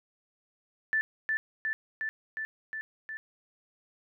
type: tone with echo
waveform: sine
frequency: 1760 Hz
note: A6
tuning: in tune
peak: -24 dBFS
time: 0.93-1.01 s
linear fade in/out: 0 ms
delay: 360 ms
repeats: 6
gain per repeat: -2 dB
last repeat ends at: 3.17 s
effects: none